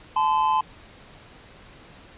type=tone pair together; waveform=triangle; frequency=869 / 1025.7 Hz; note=A5 / C6; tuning=-22 / -35 cents; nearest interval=minor third; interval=287 cents; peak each=-20 / -19 dBFS; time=0.16-0.61 s; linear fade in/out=5 ms; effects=pink hiss -48 dBFS RMS until 2.17 s + resampled to 8000 Hz